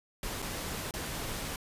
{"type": "noise with dropouts", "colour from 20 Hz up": "pink", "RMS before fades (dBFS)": -37, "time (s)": [0.23, 1.56], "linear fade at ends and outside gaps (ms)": 2, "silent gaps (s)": [[0.42, 0.424], [0.91, 0.938]], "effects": ["resampled to 32000 Hz"]}